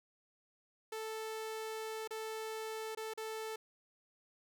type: tone with dropouts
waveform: sawtooth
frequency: 440 Hz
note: A4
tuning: in tune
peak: -36 dBFS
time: 0.92-3.56 s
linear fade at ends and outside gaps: 5 ms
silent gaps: 2.076-2.107 / 2.95-2.972 / 3.137-3.175 s
effects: none